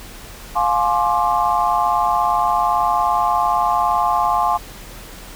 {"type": "chord", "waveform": "sine", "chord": "D half-diminished seventh", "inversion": "first", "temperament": "just", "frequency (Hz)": [704.8, 845.8, 1057.2, 1174.7], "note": ["F5", "Ab5", "C6", "D6"], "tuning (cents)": [16, 31, 18, 0], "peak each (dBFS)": [-20, -19, -19, -23], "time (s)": [0.55, 4.58], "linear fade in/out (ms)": 20, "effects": ["added 40 Hz sine -38 dBFS peak until 5.35 s", "pink hiss -38 dBFS RMS until 5.35 s"]}